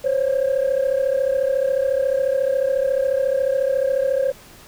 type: tone pair together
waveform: sine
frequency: 520.3 / 554.4 Hz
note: C5 / C#5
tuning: -10 / 0 cents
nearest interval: minor second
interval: 110 cents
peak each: -18 dBFS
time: 0.04-4.32 s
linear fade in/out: 10 ms
effects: tanh soft clip ceiling -13 dBFS + pink hiss -45 dBFS RMS until 4.67 s